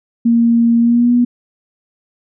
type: tone with pitch glide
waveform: sine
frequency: 233.1 to 242.7 Hz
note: A#3 to B3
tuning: 0 to -30 cents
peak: -8 dBFS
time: 0.25-1.25 s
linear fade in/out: 10 ms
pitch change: +70 cents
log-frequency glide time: 0.79-1.13 s
effects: none